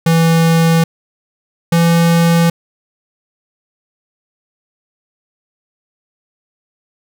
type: tone pair in turn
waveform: square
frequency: 164.81 / 168.27 Hz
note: E3 / E3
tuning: 0 / +36 cents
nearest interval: unison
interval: 36 cents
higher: second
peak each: -9 / -9 dBFS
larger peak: neither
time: 0.06-0.84 / 1.72-2.5 s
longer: neither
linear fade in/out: 5 ms
effects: none